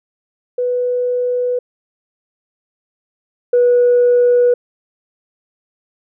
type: tone pair in turn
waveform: sine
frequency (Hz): 493.9 / 487.7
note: B4 / B4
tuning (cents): 0 / -22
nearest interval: unison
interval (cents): 22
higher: first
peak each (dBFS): -14 / -7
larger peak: second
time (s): 0.58-1.59 / 3.53-4.54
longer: neither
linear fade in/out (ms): 5
effects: tanh soft clip ceiling -5 dBFS